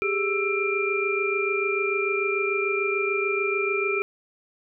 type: tone cluster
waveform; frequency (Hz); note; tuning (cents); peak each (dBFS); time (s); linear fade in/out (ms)
sine; 393.8 / 420.6 / 1324 / 2382; G4 / G#4 / E6 / D7; +8 / +22 / +7 / +24; -26 / -30 / -31 / -26; 0.02-4.02; 0
effects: none